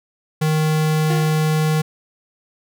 square tone, 155.56 Hz, D#3, in tune, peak -16 dBFS, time 0.41-1.82 s, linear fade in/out 10 ms
30% pulse tone with exponential decay, 355.2 Hz, F4, 29 cents sharp, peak -20 dBFS, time 1.1-1.66 s, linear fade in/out 2 ms, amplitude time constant 120 ms
effects none

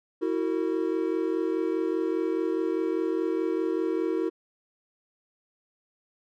triangle tone cluster, 326.4 / 371.3 / 457.3 Hz, E4 / F#4 / A#4, -17 / +6 / -33 cents, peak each -26 / -27 / -29 dBFS, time 0.21-4.3 s, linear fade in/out 20 ms, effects none

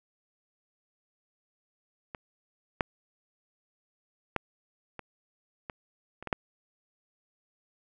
clicks, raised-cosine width 0.5 ms, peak -23 / -10 / -12 / -24 / -22 / -27 / -21 / -10 dBFS, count 8, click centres 2.148 / 2.808 / 4.363 / 4.993 / 5.698 / 6.226 / 6.273 / 6.328 s, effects none

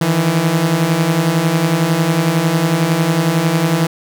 sawtooth beating tone pair, 155.56 / 166.56 Hz, D#3 / E3, 0 / +18 cents, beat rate 11 Hz, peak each -14 / -10 dBFS, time 0.01-3.87 s, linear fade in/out 5 ms, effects none

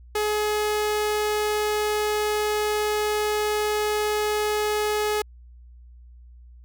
sawtooth tone, 422.4 Hz, G#4, 29 cents sharp, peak -18 dBFS, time 0.15-5.22 s, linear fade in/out 5 ms, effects added 60 Hz sine -44 dBFS peak until 6.64 s

